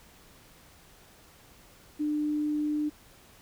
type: tone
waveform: sine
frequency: 299.5 Hz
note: D4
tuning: 34 cents sharp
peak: -26 dBFS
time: 1.99-2.9 s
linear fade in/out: 20 ms
effects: pink hiss -56 dBFS RMS until 3.41 s